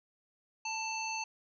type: harmonic tone with a mistuned harmonic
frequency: 885 Hz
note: A5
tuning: 10 cents sharp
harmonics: 1 / 3 / 5 / 7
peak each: -38 / -38 / -44 / -43 dBFS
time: 0.65-1.24 s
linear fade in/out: 5 ms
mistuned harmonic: 7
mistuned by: +20 cents
effects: none